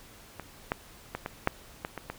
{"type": "clicks", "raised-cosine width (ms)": 0.5, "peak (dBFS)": [-23, -12, -17, -18, -8, -17, -21, -19], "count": 8, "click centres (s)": [0.397, 0.719, 1.15, 1.261, 1.474, 1.849, 1.977, 2.1], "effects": ["pink hiss -52 dBFS RMS until 2.18 s"]}